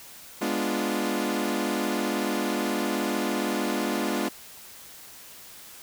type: chord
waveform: sawtooth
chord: G# diminished seventh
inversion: none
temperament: equal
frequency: 207.7 / 246.9 / 293.7 / 349.2 Hz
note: G#3 / B3 / D4 / F4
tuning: 0 / 0 / 0 / 0 cents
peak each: -27 dBFS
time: 0.41-4.29 s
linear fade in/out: 10 ms
effects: white hiss -46 dBFS RMS until 5.82 s